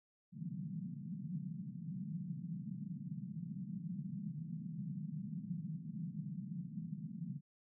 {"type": "band-pass noise", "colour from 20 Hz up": "pink", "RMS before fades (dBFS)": -44, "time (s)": [0.32, 7.41], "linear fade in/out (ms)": 50, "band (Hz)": [150, 200], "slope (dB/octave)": 48, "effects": []}